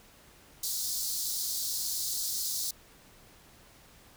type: high-pass noise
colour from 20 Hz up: pink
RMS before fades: -33 dBFS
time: 0.63-2.71 s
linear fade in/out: 5 ms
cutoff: 4100 Hz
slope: 48 dB/octave
effects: pink hiss -57 dBFS RMS until 4.16 s

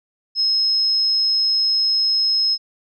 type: tone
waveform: sine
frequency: 5160 Hz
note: E8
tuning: 38 cents flat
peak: -15 dBFS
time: 0.35-2.58 s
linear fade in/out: 50 ms
effects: none

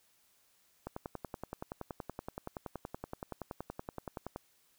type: click train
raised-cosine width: 1 ms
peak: -25 dBFS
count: 38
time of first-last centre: 0.87-4.361 s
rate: 10.6 Hz
effects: white hiss -70 dBFS RMS until 4.78 s

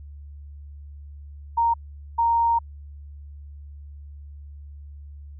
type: tone bursts at uneven times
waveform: sine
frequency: 929 Hz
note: A#5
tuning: 6 cents flat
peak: -17 dBFS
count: 2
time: 1.57-1.74 / 2.18-2.59 s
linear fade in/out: 10 ms
effects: added 72 Hz sine -38 dBFS peak until 5.39 s

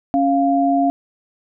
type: tone pair together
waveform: sine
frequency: 276.9 / 697 Hz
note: C#4 / F5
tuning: -2 / -4 cents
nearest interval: octave + major third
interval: 1598 cents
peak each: -16 dBFS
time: 0.14-0.9 s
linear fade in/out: 0 ms
effects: none

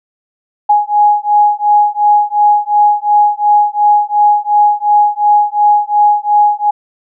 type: beating tone pair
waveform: sine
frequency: 830.6 / 833.4 Hz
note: G#5 / G#5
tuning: 0 / +6 cents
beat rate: 2.8 Hz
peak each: -10 dBFS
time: 0.69-6.71 s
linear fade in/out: 10 ms
effects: none

